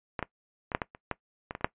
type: clicks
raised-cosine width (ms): 0.5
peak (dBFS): -16 / -15 / -20 / -9 / -14 / -30 / -14 / -19 / -20 / -28 / -8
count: 11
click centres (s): 0.192 / 0.227 / 0.718 / 0.749 / 0.818 / 0.949 / 1.113 / 1.509 / 1.551 / 1.61 / 1.645
effects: noise-tail reverb RT60 0.1 s tail -19 dB re dry + resampled to 8000 Hz